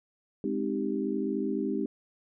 sine chord, Ab major seventh, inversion none, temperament equal, 207.7 / 261.6 / 311.1 / 392 Hz, Ab3 / C4 / Eb4 / G4, 0 / 0 / 0 / 0 cents, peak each -33 dBFS, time 0.44-1.86 s, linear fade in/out 2 ms, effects none

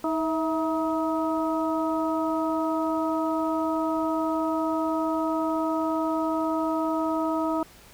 harmonic tone with a mistuned harmonic, 316.9 Hz, D#4, 32 cents sharp, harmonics 1 / 2 / 3 / 4, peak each -26 / -29 / -31 / -32 dBFS, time 0.04-7.63 s, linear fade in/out 2 ms, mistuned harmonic 2, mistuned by +50 cents, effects pink hiss -51 dBFS RMS until 7.93 s

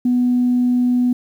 sine tone, 246.9 Hz, B3, in tune, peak -12 dBFS, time 0.05-1.13 s, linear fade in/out 5 ms, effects tanh soft clip ceiling -8 dBFS + 8-bit

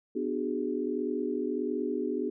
sine chord, G# half-diminished seventh, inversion first, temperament just, 249.2 / 299 / 373.8 / 415.3 Hz, B3 / D4 / F#4 / G#4, +16 / +31 / +18 / 0 cents, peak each -34 dBFS, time 0.15-2.3 s, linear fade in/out 10 ms, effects none

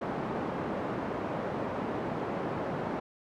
pink band-pass noise, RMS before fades -34 dBFS, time 0.01-3 s, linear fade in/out 10 ms, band 190 to 1000 Hz, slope 12 dB/octave, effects none

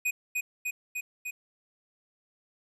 square tone with echo, 2489 Hz, D#7, in tune, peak -26 dBFS, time 0.05-0.11 s, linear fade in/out 10 ms, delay 300 ms, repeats 4, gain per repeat -2 dB, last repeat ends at 1.31 s, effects resampled to 32000 Hz + 11-bit

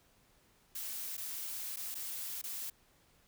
blue noise with dropouts, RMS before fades -41 dBFS, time 0.75-2.7 s, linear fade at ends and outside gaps 5 ms, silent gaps 1.169-1.177 / 1.762-1.769 / 1.945-1.952 / 2.416-2.438 s, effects pink hiss -68 dBFS RMS until 3.27 s

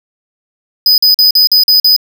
square tone bursts, 4994 Hz, D#8, 6 cents sharp, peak -5 dBFS, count 7, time 0.86-1.964 s, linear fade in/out 2 ms, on 120 ms, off 44 ms, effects none

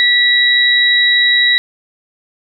sine tone pair together, 1952 / 3857 Hz, B6 / B7, -21 / -42 cents, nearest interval octave, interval 1179 cents, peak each -11 dBFS, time 0-1.58 s, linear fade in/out 0 ms, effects none

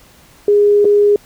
sine tone with dropouts, 411.4 Hz, G#4, 16 cents flat, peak -7 dBFS, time 0.48-1.16 s, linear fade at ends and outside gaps 2 ms, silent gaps 0.846-0.852 s, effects pink hiss -46 dBFS RMS until 1.25 s

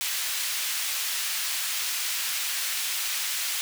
pink high-pass noise, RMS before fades -29 dBFS, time 0.01-3.61 s, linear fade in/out 0 ms, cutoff 2300 Hz, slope 12 dB/octave, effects none

